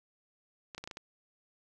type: clicks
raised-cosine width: 0.2 ms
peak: -25 dBFS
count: 6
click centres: 0.748 / 0.78 / 0.84 / 0.875 / 0.912 / 0.971 s
effects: none